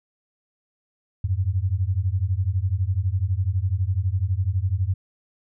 sine beating tone pair, 88.3 / 100.3 Hz, F2 / G2, +20 / +40 cents, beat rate 12 Hz, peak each -23 dBFS, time 1.24-4.94 s, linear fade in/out 5 ms, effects none

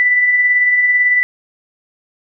sine tone with tremolo, 1980 Hz, B6, 4 cents sharp, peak -8 dBFS, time 0-1.23 s, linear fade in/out 0 ms, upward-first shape sine, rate 18 Hz, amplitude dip 35%, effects none

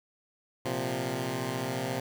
10% pulse chord, Bb suspended second, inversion none, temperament equal, 116.54 / 130.81 / 174.61 Hz, Bb2 / C3 / F3, 0 / 0 / 0 cents, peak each -28 / -24 / -30 dBFS, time 0.65-2 s, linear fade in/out 5 ms, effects 9-bit

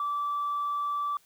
sine tone, 1161 Hz, D6, 20 cents flat, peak -26 dBFS, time 0-1.17 s, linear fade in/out 2 ms, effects tanh soft clip ceiling -24 dBFS + white hiss -63 dBFS RMS until 1.25 s

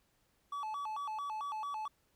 triangle tone with vibrato, 994 Hz, B5, 11 cents sharp, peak -35 dBFS, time 0.52-1.88 s, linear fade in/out 5 ms, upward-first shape square, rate 4.5 Hz, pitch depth 240 cents each way, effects pink hiss -74 dBFS RMS until 2.15 s

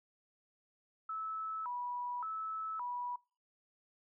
sine tone with vibrato, 1129 Hz, C#6, 31 cents sharp, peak -37 dBFS, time 1.09-3.16 s, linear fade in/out 5 ms, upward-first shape square, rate 0.88 Hz, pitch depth 250 cents each way, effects noise-tail reverb RT60 0.4 s tail -26 dB re dry

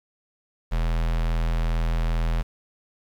square tone with notch filter, 41.2 Hz, E1, in tune, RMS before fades -23 dBFS, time 0.71-2.43 s, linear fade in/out 20 ms, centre 320 Hz, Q 1.4, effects low-pass 4000 Hz 12 dB/octave + 8-bit

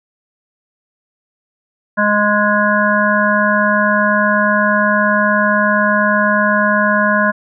harmonic tone, 207.9 Hz, G#3, 2 cents sharp, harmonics 1 / 3 / 5 / 7 / 8, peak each -17 / -17 / -17 / -17 / -17 dBFS, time 1.97-7.32 s, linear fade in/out 20 ms, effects none

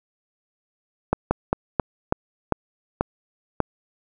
slowing click train, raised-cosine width 1 ms, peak -4 dBFS, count 8, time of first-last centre 1.13-3.603 s, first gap 180 ms, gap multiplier 1.22, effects none

